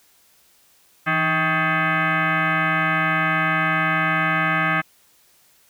sine tone with frequency modulation, 164.81 Hz, E3, in tune, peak -17 dBFS, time 1.06-4.82 s, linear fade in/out 20 ms, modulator 474 Hz, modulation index 4.4, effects white hiss -57 dBFS RMS until 5.69 s

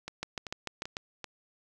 two click trains, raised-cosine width 0.2 ms, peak -17 / -21 dBFS, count 6 / 4, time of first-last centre 0.23-0.969 / 0.08-1.243 s, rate 6.77 / 2.58 Hz, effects none

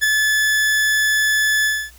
40% pulse tone with ADSR envelope, 1728 Hz, A6, 32 cents flat, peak -11 dBFS, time 0.01-1.91 s, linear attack 28 ms, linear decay 7 ms, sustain -3 dB, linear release 260 ms, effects added 60 Hz sine -45 dBFS peak until 1.98 s + white hiss -49 dBFS RMS until 1.98 s

